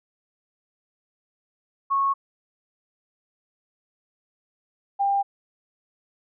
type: tone pair in turn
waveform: sine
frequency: 1100 / 796.5 Hz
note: C#6 / G5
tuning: -14 / +27 cents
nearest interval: tritone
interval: 559 cents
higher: first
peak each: -19 dBFS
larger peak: neither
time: 1.9-2.14 / 4.99-5.23 s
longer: neither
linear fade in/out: 20 ms
effects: none